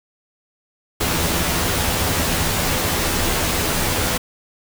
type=noise with comb filter; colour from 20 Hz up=pink; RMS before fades=-20 dBFS; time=1-4.18 s; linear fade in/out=10 ms; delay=12 ms; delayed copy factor=+0.6; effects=none